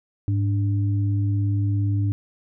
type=tone pair together; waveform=sine; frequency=103.1 / 291.9 Hz; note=G#2 / D4; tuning=-12 / -10 cents; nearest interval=octave + tritone; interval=1802 cents; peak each=-19 / -30 dBFS; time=0.28-2.12 s; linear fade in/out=0 ms; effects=none